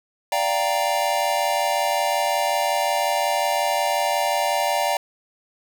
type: chord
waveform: square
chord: G minor seventh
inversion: second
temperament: equal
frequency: 587.3 / 698.5 / 784 / 932.3 Hz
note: D5 / F5 / G5 / Bb5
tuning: 0 / 0 / 0 / 0 cents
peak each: -26 dBFS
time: 0.32-4.97 s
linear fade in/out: 2 ms
effects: none